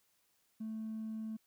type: tone with hard clipping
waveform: sine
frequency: 220 Hz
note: A3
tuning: in tune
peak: -39 dBFS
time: 0.6-1.37 s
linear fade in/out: 10 ms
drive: 1 dB
effects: white hiss -75 dBFS RMS until 1.46 s